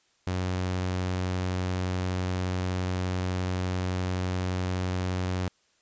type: tone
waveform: sawtooth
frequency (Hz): 91.7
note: F#2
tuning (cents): -15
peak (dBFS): -23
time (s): 0.27-5.48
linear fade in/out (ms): 0
effects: white hiss -67 dBFS RMS until 5.81 s + resampled to 16000 Hz